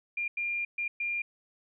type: tone bursts at uneven times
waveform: sine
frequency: 2400 Hz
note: D7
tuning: 37 cents sharp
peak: -29 dBFS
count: 4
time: 0.17-0.28 / 0.37-0.65 / 0.78-0.88 / 1-1.22 s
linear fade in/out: 5 ms
effects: none